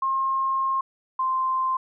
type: tone pair in turn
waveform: sine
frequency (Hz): 1069 / 1044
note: C6 / C6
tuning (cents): +37 / -4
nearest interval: unison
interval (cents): 41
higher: first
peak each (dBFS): -21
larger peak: neither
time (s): 0.02-0.81 / 1.19-1.77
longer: first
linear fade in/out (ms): 5
effects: none